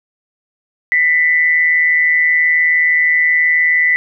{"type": "tone with amplitude modulation", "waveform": "sine", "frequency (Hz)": 1987, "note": "B6", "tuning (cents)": 10, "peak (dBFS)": -7, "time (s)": [0.92, 3.96], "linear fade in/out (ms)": 0, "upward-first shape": "sine", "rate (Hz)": 159, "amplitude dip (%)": 55, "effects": []}